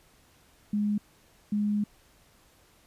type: tone bursts at uneven times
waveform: sine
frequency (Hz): 207.7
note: G#3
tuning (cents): 0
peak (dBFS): -24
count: 2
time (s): 0.73-0.98 / 1.52-1.84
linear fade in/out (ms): 5
effects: pink hiss -61 dBFS RMS until 2.86 s + resampled to 32000 Hz